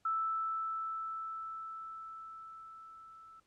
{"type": "tone with level ramp", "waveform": "sine", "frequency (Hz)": 1318.5, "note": "E6", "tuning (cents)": 0, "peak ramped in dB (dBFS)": [-30, -53], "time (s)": [0.05, 3.4], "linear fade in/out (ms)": 5, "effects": ["pink hiss -74 dBFS RMS until 3.46 s", "low-pass 9000 Hz 12 dB/octave"]}